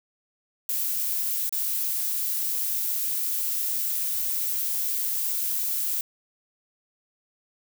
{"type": "noise with dropouts", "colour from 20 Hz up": "violet", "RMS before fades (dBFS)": -27, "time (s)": [0.69, 6.01], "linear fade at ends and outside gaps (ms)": 2, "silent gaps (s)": [1.494, 1.525], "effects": []}